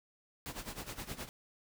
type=noise with tremolo; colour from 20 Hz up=pink; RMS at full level=-41 dBFS; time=0.46-1.29 s; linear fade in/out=0 ms; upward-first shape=sine; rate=9.6 Hz; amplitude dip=80%; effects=none